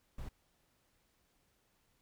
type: noise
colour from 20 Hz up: brown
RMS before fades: -43 dBFS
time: 0.18-0.29 s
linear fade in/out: 5 ms
effects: pink hiss -75 dBFS RMS until 2.01 s